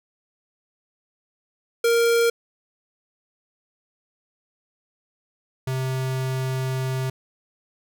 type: tone pair in turn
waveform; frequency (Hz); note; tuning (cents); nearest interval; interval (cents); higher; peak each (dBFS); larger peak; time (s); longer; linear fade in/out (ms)
square; 466.2 / 130.82; A#4 / C3; 0 / 0; octave + minor seventh; 2200; first; -17 / -24; first; 1.84-2.3 / 5.67-7.1; second; 5
effects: none